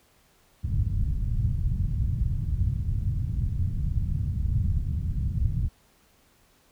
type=low-pass noise; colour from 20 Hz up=white; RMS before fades=-26 dBFS; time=0.63-5.69 s; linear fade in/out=20 ms; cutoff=120 Hz; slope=24 dB/octave; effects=pink hiss -62 dBFS RMS until 6.71 s